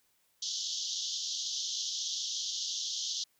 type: band-pass noise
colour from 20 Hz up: white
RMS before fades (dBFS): -36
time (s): 0.42-3.24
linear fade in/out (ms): 5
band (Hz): 3100 to 6600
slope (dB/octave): 96
effects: white hiss -72 dBFS RMS until 3.39 s